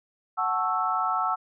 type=chord; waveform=sine; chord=F# minor seventh; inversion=none; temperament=equal with one note detuned; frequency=740 / 880 / 1104.9 / 1318.5 Hz; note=F#5 / A5 / C#6 / E6; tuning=0 / 0 / -6 / 0 cents; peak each=-29 / -31 / -31 / -26 dBFS; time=0.37-1.36 s; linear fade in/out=20 ms; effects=none